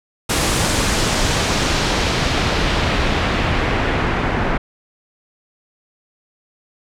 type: noise with low-pass filter sweep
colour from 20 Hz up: pink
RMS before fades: -18 dBFS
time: 0.29-4.58 s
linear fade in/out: 10 ms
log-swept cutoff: 10000 to 1700 Hz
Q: 0.98
effects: none